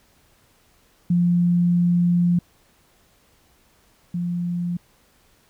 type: tone pair in turn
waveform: sine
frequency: 174.61 / 174.61 Hz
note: F3 / F3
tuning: 0 / 0 cents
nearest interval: unison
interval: 0 cents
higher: neither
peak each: -15 / -22 dBFS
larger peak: first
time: 1.1-2.39 / 4.14-4.77 s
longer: first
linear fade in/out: 5 ms
effects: pink hiss -59 dBFS RMS until 5.49 s